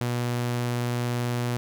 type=tone; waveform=sawtooth; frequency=121.2 Hz; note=B2; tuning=32 cents flat; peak=-21 dBFS; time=0.01-1.57 s; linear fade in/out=0 ms; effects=none